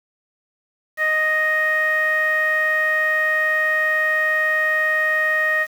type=tone with low-pass filter; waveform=sawtooth; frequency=622.3 Hz; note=D#5; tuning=in tune; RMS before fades=-19 dBFS; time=0.97-5.67 s; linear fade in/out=50 ms; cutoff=1900 Hz; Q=9.6; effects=7-bit